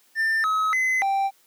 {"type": "tone with pitch steps", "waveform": "triangle", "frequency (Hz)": [1790, 1279, 2038, 784], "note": ["A6", "D#6", "C7", "G5"], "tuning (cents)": [29, 47, -46, 0], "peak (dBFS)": -18, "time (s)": [0.15, 1.31], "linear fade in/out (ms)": 50, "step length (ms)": 290, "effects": ["white hiss -60 dBFS RMS until 1.46 s", "high-pass 200 Hz 12 dB/octave"]}